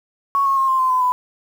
sine tone with pitch steps, 1108.7 / 1089.7 / 1070.9 / 1052.5 / 1034.5 / 1016.7 / 999.2 Hz, C#6 / C#6 / C6 / C6 / C6 / B5 / B5, 0 / -30 / +40 / +10 / -20 / +50 / +20 cents, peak -14 dBFS, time 0.35-1.12 s, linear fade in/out 0 ms, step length 110 ms, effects 7-bit

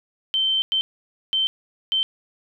sine tone bursts at uneven times, 3105 Hz, G7, 17 cents flat, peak -18 dBFS, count 4, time 0.34-0.62 / 0.72-0.81 / 1.33-1.47 / 1.92-2.03 s, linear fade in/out 0 ms, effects none

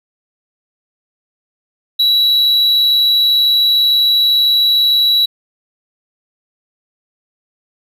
triangle tone with amplitude modulation, 3911 Hz, B7, 18 cents flat, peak -6 dBFS, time 1.99-5.26 s, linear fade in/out 10 ms, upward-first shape sine, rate 140 Hz, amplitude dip 35%, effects none

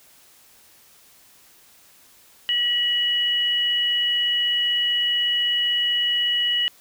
sine tone pair together, 1924 / 2929 Hz, B6 / F#7, -46 / -18 cents, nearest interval perfect fifth, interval 728 cents, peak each -28 / -19 dBFS, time 2.49-6.68 s, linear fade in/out 0 ms, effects white hiss -53 dBFS RMS until 6.8 s

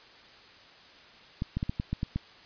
clicks, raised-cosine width 5 ms, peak -17 dBFS, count 8, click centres 1.421 / 1.57 / 1.629 / 1.695 / 1.799 / 1.93 / 2.031 / 2.16 s, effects white hiss -53 dBFS RMS until 2.45 s + resampled to 11025 Hz

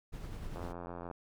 brown noise with tremolo, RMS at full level -41 dBFS, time 0.12-0.73 s, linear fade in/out 20 ms, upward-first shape sine, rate 10 Hz, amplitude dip 30%
click train, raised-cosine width 1 ms, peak -29 dBFS, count 49, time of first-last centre 0.56-1.112 s, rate 86.9 Hz
effects none

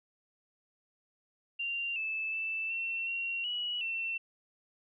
sine tone with pitch steps, 2775 / 2625 / 2647 / 2704 / 2743 / 2926 / 2695 Hz, F7 / E7 / E7 / E7 / F7 / F#7 / E7, -12 / -8 / +7 / +43 / -32 / -20 / +38 cents, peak -32 dBFS, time 1.59-4.18 s, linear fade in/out 10 ms, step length 370 ms, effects none

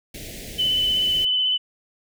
pink band-stop noise, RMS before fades -36 dBFS, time 0.14-1.25 s, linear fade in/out 5 ms, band 660 to 1900 Hz, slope 48 dB/octave
sine tone with vibrato, 3015 Hz, F#7, 32 cents sharp, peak -18 dBFS, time 0.58-1.58 s, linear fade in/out 20 ms, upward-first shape sine, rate 16 Hz, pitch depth 22 cents each way
effects none

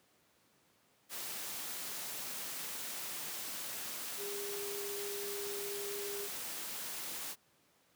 sine tone in noise, 404.5 Hz, G#4, 46 cents flat, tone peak -41 dBFS, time 4.17-6.29 s, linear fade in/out 50 ms, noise white, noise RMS -42 dBFS, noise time 1.09-7.36 s, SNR -2 dB, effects pink hiss -70 dBFS RMS until 7.95 s + high-pass 150 Hz 12 dB/octave

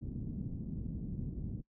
white low-pass noise, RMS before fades -40 dBFS, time 0.01-1.62 s, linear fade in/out 20 ms, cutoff 230 Hz, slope 24 dB/octave, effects noise-tail reverb RT60 0.1 s tail -22 dB re dry

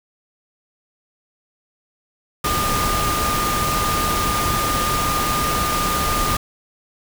sine tone in noise, 1213 Hz, D#6, 44 cents flat, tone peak -21 dBFS, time 2.44-6.37 s, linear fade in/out 5 ms, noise pink, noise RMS -22 dBFS, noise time 2.44-6.37 s, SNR -2 dB, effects none

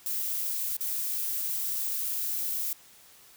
violet noise with dropouts, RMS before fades -31 dBFS, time 0.06-2.73 s, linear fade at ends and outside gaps 2 ms, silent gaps 0.768-0.807 s, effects white hiss -55 dBFS RMS until 3.36 s

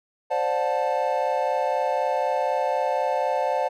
triangle chord, D dominant seventh, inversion third, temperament equal with one note detuned, 523.3 / 587.3 / 722.3 / 880 Hz, C5 / D5 / F#5 / A5, 0 / 0 / -42 / 0 cents, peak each -25 dBFS, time 0.3-3.69 s, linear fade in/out 20 ms, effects none

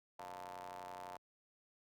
sawtooth ring-modulated tone, 91.7 Hz, F#2, 15 cents flat, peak -40 dBFS, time 0.19-1.17 s, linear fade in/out 5 ms, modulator 796 Hz, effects high-pass 60 Hz 12 dB/octave

